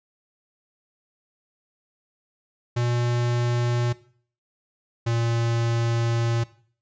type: tone pair in turn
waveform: square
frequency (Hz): 120.4 / 116.57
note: B2 / A#2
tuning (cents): -44 / 0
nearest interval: minor second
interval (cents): 56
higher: first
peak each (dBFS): -22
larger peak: neither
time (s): 2.76-3.93 / 5.06-6.44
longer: second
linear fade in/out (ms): 10
effects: noise-tail reverb RT60 0.5 s tail -18 dB re dry + resampled to 16000 Hz